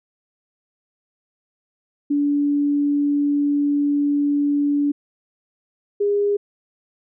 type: tone pair in turn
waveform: sine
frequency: 288.3 / 407.7 Hz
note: D4 / G#4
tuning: -32 / -32 cents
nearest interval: tritone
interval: 600 cents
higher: second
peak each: -16 dBFS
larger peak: neither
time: 2.1-4.92 / 6-6.37 s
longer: first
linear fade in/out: 10 ms
effects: none